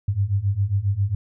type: beating tone pair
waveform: sine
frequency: 95.6 / 103 Hz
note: G2 / G#2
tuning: -43 / -14 cents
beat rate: 7.4 Hz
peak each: -23 / -21 dBFS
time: 0.08-1.15 s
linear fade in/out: 5 ms
effects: none